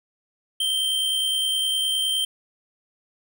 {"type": "tone with amplitude modulation", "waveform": "square", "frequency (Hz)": 3136, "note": "G7", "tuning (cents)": 0, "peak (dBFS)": -20, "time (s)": [0.6, 2.25], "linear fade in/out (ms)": 5, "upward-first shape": "sine", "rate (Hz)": 69.7, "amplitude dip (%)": 35, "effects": []}